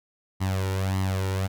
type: tone with flanger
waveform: sawtooth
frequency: 95.3 Hz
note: G2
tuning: 48 cents flat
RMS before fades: -26 dBFS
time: 0.4-1.48 s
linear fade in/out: 20 ms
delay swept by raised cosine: 0.98 to 2.18 ms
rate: 1.7 Hz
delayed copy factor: +0.7
effects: none